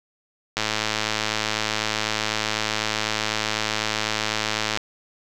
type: click train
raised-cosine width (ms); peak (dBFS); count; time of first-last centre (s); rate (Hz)
0.2; -5; 455; 0.57-4.774; 108
effects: none